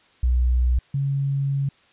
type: tone pair in turn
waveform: sine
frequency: 61.74 / 138.6 Hz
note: B1 / C#3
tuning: 0 / 0 cents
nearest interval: octave + major second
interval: 1400 cents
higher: second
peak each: -16 / -20 dBFS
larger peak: first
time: 0.23-0.79 / 0.94-1.69 s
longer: second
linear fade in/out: 5 ms
effects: white hiss -57 dBFS RMS until 1.92 s + resampled to 8000 Hz